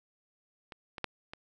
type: clicks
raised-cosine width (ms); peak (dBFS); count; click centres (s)
0.3; -28 / -24 / -15 / -26; 4; 0.722 / 0.982 / 1.043 / 1.335
effects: none